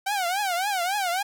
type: tone with vibrato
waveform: sawtooth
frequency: 758 Hz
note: F#5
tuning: 42 cents sharp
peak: -20 dBFS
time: 0.06-1.23 s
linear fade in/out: 10 ms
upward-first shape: triangle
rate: 3.6 Hz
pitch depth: 200 cents each way
effects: none